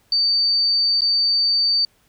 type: tone with dropouts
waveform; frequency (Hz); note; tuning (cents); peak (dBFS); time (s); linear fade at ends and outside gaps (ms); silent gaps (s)
sine; 4595; D8; -39; -15; 0.12-1.85; 2; 1.008-1.018
effects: pink hiss -60 dBFS RMS until 2.08 s